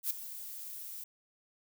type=noise with ADSR envelope; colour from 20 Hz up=violet; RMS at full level=-30 dBFS; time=0.03-1.04 s; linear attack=75 ms; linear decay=5 ms; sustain=-14 dB; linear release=4 ms; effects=none